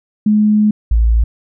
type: tone pair in turn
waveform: sine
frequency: 211.6 / 56.42 Hz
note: G#3 / A1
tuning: +33 / +44 cents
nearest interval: octave + major seventh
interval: 2289 cents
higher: first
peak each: -8 dBFS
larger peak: neither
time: 0.26-0.71 / 0.91-1.24 s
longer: first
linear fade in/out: 5 ms
effects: none